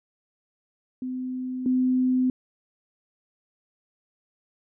sine tone pair in turn, 255.2 / 255.2 Hz, C4 / C4, -43 / -43 cents, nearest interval unison, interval 0 cents, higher neither, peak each -28 / -19 dBFS, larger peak second, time 1.02-1.66 / 1.66-2.3 s, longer neither, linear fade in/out 2 ms, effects none

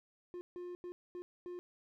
triangle tone bursts at uneven times, 355.2 Hz, F4, 29 cents sharp, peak -40 dBFS, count 5, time 0.34-0.41 / 0.56-0.75 / 0.84-0.92 / 1.15-1.22 / 1.46-1.59 s, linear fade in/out 0 ms, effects none

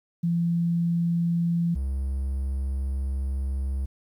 sine / triangle tone pair in turn, 170 / 67.13 Hz, F3 / C2, -46 / +45 cents, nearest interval octave + major third, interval 1609 cents, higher first, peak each -21 / -23 dBFS, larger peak first, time 0.23-1.75 / 1.75-3.86 s, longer second, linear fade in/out 10 ms, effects 10-bit

